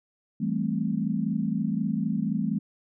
sine chord, A minor seventh, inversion second, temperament equal, 164.81 / 196 / 220 / 261.6 Hz, E3 / G3 / A3 / C4, 0 / 0 / 0 / 0 cents, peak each -31 / -29 / -28 / -33 dBFS, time 0.4-2.59 s, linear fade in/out 10 ms, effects none

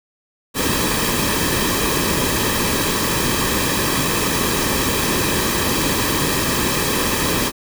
pink noise with comb filter, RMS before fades -19 dBFS, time 0.54-7.52 s, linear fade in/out 50 ms, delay 1.4 ms, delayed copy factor -0.6, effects none

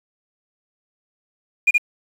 sine tone with echo, 2425 Hz, D#7, 45 cents flat, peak -9 dBFS, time 1.67-1.71 s, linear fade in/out 10 ms, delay 71 ms, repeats 1, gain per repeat -2 dB, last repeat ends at 1.781 s, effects tanh soft clip ceiling -8 dBFS + 7-bit

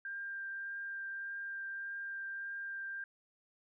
sine tone with vibrato, 1591 Hz, G6, 25 cents sharp, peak -39 dBFS, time 0.05-3.04 s, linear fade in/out 2 ms, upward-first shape triangle, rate 1.7 Hz, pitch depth 10 cents each way, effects none

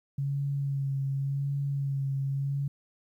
sine tone with vibrato, 138.59 Hz, C#3, in tune, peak -27 dBFS, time 0.18-2.68 s, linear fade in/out 5 ms, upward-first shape sine, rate 0.89 Hz, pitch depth 25 cents each way, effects 11-bit

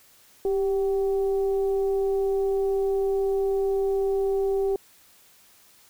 sine tone with frequency modulation, 392 Hz, G4, in tune, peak -21 dBFS, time 0.45-4.76 s, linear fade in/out 2 ms, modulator 374 Hz, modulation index 0.35, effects white hiss -56 dBFS RMS until 5.89 s

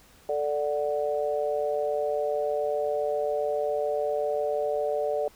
sine chord, D major, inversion second, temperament equal, 440 / 587.3 / 740 Hz, A4 / D5 / F#5, 0 / 0 / 0 cents, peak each -29 / -27 / -33 dBFS, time 0.29-5.28 s, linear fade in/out 2 ms, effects pink hiss -56 dBFS RMS until 5.35 s

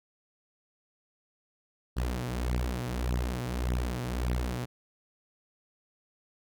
sawtooth beating tone pair, 60.5 / 62.2 Hz, B1 / B1, -35 / +13 cents, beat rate 1.7 Hz, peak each -28 dBFS, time 1.96-4.66 s, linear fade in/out 20 ms, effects none

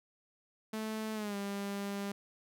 sawtooth tone with pitch glide, 218.2 to 200.1 Hz, A3 to G3, -14 to +36 cents, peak -32 dBFS, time 0.73-2.12 s, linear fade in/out 5 ms, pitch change -150 cents, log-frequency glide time 1.14-1.36 s, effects none

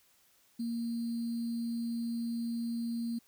sine tone with sample-and-hold, 233.1 Hz, A#3, in tune, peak -32 dBFS, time 0.59-3.19 s, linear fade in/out 10 ms, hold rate 4410 Hz, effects white hiss -67 dBFS RMS until 3.27 s

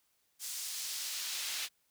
brown noise with high-pass filter sweep, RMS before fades -39 dBFS, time 0.39-1.69 s, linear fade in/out 50 ms, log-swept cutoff 6700 to 3300 Hz, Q 1, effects white hiss -75 dBFS RMS until 1.9 s

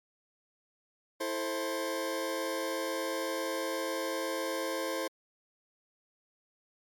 sawtooth chord, A minor, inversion second, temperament just, 330 / 440 / 528 Hz, E4 / A4 / C5, +2 / 0 / +16 cents, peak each -33 / -35 / -30 dBFS, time 1.2-5.08 s, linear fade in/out 10 ms, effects MP3 96 kbps

